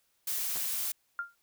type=noise; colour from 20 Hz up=blue; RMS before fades=-33 dBFS; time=0.27-0.92 s; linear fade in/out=5 ms
type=clicks; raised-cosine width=0.5 ms; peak=-28 dBFS; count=2; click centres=0.558 / 0.571 s
type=tone with exponential decay; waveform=sine; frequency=1396.9 Hz; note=F6; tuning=in tune; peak=-28 dBFS; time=1.19-1.35 s; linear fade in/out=1 ms; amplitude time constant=33 ms
effects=white hiss -73 dBFS RMS until 1.42 s